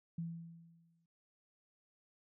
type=tone with exponential decay; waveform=sine; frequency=167 Hz; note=E3; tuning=23 cents sharp; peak=-36 dBFS; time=0.18-1.06 s; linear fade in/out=5 ms; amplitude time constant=190 ms; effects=none